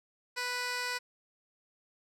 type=tone with band-pass filter; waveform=15% pulse; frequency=493.9 Hz; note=B4; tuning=in tune; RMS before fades=-35 dBFS; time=0.36-0.99 s; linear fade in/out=20 ms; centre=3700 Hz; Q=0.71; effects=none